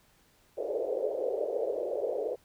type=band-pass noise; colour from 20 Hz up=white; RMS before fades=-32 dBFS; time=0.57-2.36 s; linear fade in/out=20 ms; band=400 to 580 Hz; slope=48 dB/octave; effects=pink hiss -65 dBFS RMS until 2.44 s